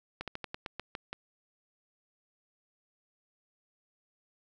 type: slowing click train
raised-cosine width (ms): 0.3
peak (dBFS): -21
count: 9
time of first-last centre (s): 0.21-1.13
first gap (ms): 67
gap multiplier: 1.15
effects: none